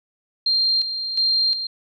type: tone with tremolo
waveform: sine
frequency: 4186 Hz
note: C8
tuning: in tune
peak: -16 dBFS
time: 0.46-1.67 s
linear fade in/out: 5 ms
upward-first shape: square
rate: 1.4 Hz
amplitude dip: 60%
effects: none